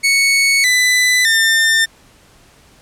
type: tone with pitch steps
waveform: sawtooth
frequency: 2217 / 1998.1 / 1800.8 Hz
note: C#7 / B6 / A6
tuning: 0 / +20 / +40 cents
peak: -7 dBFS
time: 0.03-1.86 s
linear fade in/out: 20 ms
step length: 610 ms
effects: pink hiss -48 dBFS RMS until 2.81 s + low-pass 11000 Hz 12 dB/octave